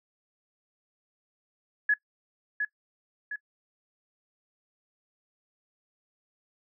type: tone with echo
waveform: sine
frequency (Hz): 1693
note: G#6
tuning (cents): +33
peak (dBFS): -19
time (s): 1.89-1.94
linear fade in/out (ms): 5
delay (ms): 710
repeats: 2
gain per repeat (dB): -6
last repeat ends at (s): 3.36
effects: noise-tail reverb RT60 0.1 s tail -22 dB re dry